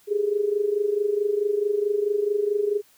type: tone with amplitude modulation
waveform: sine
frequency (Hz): 412.4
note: G#4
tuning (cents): -12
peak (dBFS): -17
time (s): 0.07-2.82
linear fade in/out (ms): 50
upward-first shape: sine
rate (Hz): 24.6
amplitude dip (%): 75
effects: white hiss -58 dBFS RMS until 2.97 s